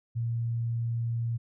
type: tone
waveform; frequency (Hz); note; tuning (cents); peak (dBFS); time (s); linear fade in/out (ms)
sine; 116.54; A#2; 0; -27; 0.15-1.38; 20
effects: none